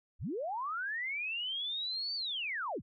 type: linear two-way sweep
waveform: sine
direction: up then down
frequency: 30.87 to 4618 to 30.87 Hz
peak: -34 dBFS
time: 0.19-2.82 s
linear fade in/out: 50 ms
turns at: 2.15 s
effects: none